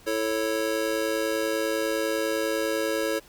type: chord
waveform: square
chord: A major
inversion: second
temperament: just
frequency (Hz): 330 / 440 / 550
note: E4 / A4 / C#5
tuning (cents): +2 / 0 / -14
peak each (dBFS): -31 / -30 / -29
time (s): 0.06-3.2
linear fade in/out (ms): 20
effects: pink hiss -53 dBFS RMS until 3.28 s